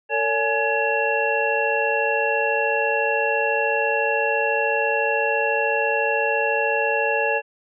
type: tone cluster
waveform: sine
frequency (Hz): 453 / 567 / 843 / 1684 / 2717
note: A#4 / C#5 / G#5 / G#6 / F7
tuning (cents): -50 / +39 / +26 / +24 / -48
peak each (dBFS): -25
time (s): 0.09-7.42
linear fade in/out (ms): 50
effects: none